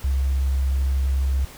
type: tone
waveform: sine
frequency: 67.1 Hz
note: C2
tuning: 44 cents sharp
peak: -18 dBFS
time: 0.04-1.45 s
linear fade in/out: 5 ms
effects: pink hiss -43 dBFS RMS until 1.57 s